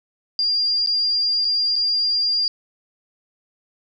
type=tone with dropouts; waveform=sine; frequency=4797 Hz; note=D8; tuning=36 cents sharp; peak=-17 dBFS; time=0.39-2.48 s; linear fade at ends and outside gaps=1 ms; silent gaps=0.862-0.872 / 1.447-1.451 / 1.757-1.762 s; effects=none